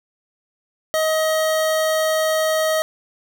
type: tone pair together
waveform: square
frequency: 631 / 1262 Hz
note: D#5 / D#6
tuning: +24 / +24 cents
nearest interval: octave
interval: 1200 cents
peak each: -18 / -27 dBFS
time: 0.94-2.82 s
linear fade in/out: 0 ms
effects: none